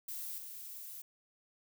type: noise with level steps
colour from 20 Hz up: violet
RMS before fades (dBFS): -42 / -47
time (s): 0.08-1.02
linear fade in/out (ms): 5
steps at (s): 0.38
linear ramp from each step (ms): 2
effects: none